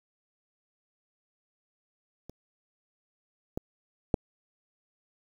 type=clicks; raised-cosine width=2 ms; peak=-30 / -18 / -9 dBFS; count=3; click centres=2.296 / 3.575 / 4.142 s; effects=8-bit